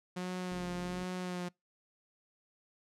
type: tone with vibrato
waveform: sawtooth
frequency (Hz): 180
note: F#3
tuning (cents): -47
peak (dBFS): -32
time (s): 0.16-1.49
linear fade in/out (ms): 10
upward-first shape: sine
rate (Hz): 1.3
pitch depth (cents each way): 26
type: click train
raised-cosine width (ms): 3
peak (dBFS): -38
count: 36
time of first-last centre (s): 0.52-1.032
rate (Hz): 68.4
effects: noise-tail reverb RT60 0.2 s tail -26 dB re dry + low-pass 9000 Hz 12 dB/octave